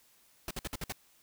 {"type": "noise bursts", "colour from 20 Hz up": "pink", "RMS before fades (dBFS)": -37, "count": 6, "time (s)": [0.48, 0.923], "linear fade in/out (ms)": 2, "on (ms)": 28, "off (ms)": 55, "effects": ["white hiss -65 dBFS RMS until 1.22 s"]}